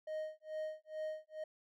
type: tone with tremolo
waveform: triangle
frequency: 622.3 Hz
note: D#5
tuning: in tune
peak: -35 dBFS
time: 0.07-1.44 s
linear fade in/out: 5 ms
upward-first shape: sine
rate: 2.3 Hz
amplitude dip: 100%
effects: none